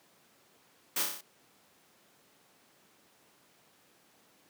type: noise with echo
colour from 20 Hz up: white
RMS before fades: -31 dBFS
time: 0.96-1.03 s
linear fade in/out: 5 ms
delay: 30 ms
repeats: 6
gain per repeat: -3 dB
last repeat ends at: 1.21 s
effects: pink hiss -64 dBFS RMS until 4.49 s + high-pass 200 Hz 12 dB/octave